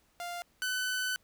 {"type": "tone pair in turn", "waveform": "sawtooth", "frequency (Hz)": [698.5, 1505.5], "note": ["F5", "F#6"], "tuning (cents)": [0, 30], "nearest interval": "octave + minor second", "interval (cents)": 1330, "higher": "second", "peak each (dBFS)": [-33, -27], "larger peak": "second", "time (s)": [[0.2, 0.42], [0.62, 1.16]], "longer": "second", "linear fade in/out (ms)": 0, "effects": ["pink hiss -69 dBFS RMS until 1.23 s"]}